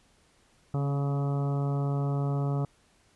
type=harmonic tone with a mistuned harmonic; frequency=141.1 Hz; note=C#3; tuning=31 cents sharp; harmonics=1 / 2 / 3 / 4 / 5 / 6 / 7 / 8 / 9; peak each=-26 / -37 / -38 / -42 / -41 / -47 / -49 / -48 / -46 dBFS; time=0.74-2.65 s; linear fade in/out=2 ms; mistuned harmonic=2; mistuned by=-21 cents; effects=pink hiss -64 dBFS RMS until 3.15 s + resampled to 24000 Hz